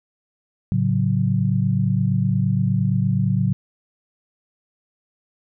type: chord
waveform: sine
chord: F# minor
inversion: first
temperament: equal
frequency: 110 / 138.59 / 185 Hz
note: A2 / C#3 / F#3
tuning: 0 / 0 / 0 cents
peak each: -21 dBFS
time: 0.72-3.53 s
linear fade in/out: 0 ms
effects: none